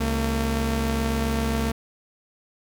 sawtooth tone pair together, 67.4 / 226.7 Hz, C#2 / A#3, -48 / -48 cents, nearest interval octave + major sixth, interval 2100 cents, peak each -21 dBFS, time 0-1.72 s, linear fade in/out 10 ms, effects none

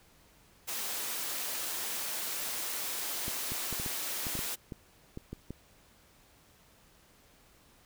white high-pass noise, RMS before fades -36 dBFS, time 0.67-4.56 s, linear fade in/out 20 ms, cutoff 260 Hz, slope 12 dB/octave
clicks, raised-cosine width 3 ms, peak -26 dBFS, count 12, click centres 3.281 / 3.52 / 3.727 / 3.799 / 3.862 / 4.268 / 4.353 / 4.391 / 4.722 / 5.174 / 5.33 / 5.506 s
effects pink hiss -62 dBFS RMS until 7.85 s

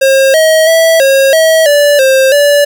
square tone with pitch steps, 537 / 635 / 654 / 542 / 643 / 581 / 530 / 578 Hz, C5 / D#5 / E5 / C#5 / E5 / D5 / C5 / D5, +45 / +35 / -14 / -39 / -43 / -19 / +22 / -28 cents, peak -5 dBFS, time 0.01-2.65 s, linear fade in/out 10 ms, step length 330 ms, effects none

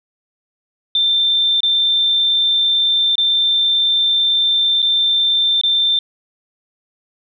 sine tone with dropouts, 3571 Hz, A7, 25 cents sharp, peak -12 dBFS, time 0.95-5.99 s, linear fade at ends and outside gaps 2 ms, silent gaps 1.605-1.632 / 3.155-3.181 / 4.82-4.826 / 5.613-5.635 s, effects none

